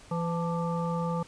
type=harmonic tone with a mistuned harmonic; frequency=168.5 Hz; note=E3; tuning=38 cents sharp; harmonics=1 / 3 / 5 / 7; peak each=-29 / -34 / -36 / -37 dBFS; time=0.11-1.23 s; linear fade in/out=5 ms; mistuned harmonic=5; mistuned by=+75 cents; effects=pink hiss -53 dBFS RMS until 1.27 s + resampled to 22050 Hz